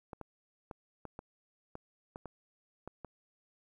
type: clicks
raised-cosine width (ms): 1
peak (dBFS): -29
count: 10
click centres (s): 0.132 / 0.213 / 0.712 / 1.053 / 1.191 / 1.754 / 2.159 / 2.257 / 2.876 / 3.047
effects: 11-bit